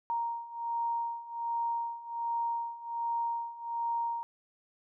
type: beating tone pair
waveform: sine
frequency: 932.3 / 933.6 Hz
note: A#5 / A#5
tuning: 0 / +2 cents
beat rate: 1.3 Hz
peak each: -36 / -33 dBFS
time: 0.1-4.23 s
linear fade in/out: 0 ms
effects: none